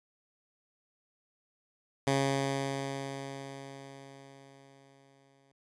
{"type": "tone with exponential decay", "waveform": "10% pulse", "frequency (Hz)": 137.1, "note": "C#3", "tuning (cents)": -19, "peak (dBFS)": -17, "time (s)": [2.07, 5.52], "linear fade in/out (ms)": 2, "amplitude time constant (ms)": 750, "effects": ["resampled to 22050 Hz"]}